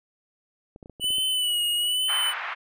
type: clicks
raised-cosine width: 2 ms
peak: -30 dBFS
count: 8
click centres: 0.761 / 0.828 / 0.859 / 0.897 / 0.998 / 1.043 / 1.105 / 1.183 s
type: tone with vibrato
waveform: square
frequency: 2960 Hz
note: F#7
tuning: in tune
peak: -23 dBFS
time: 1-2.34 s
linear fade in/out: 50 ms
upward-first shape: sine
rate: 1.1 Hz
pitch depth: 52 cents each way
type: band-pass noise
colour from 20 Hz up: pink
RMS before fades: -32 dBFS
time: 2.08-2.55 s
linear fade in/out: 20 ms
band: 980 to 2400 Hz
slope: 24 dB/octave
effects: none